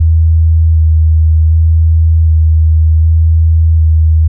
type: tone with vibrato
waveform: sine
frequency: 80.1 Hz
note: E2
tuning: 49 cents flat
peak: -4 dBFS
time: 0-4.28 s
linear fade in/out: 10 ms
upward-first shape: square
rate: 0.66 Hz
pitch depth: 15 cents each way
effects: none